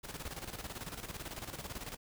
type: noise with tremolo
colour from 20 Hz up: pink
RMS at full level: -42 dBFS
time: 0.03-1.97 s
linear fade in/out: 20 ms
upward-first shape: square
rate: 18 Hz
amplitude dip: 65%
effects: none